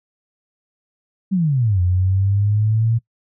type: exponential two-way sweep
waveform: sine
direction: down then up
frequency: 199.6 to 88.5 to 116.3 Hz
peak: -14 dBFS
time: 1.31-2.99 s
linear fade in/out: 20 ms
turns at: 1.81 s
effects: noise-tail reverb RT60 0.1 s tail -21 dB re dry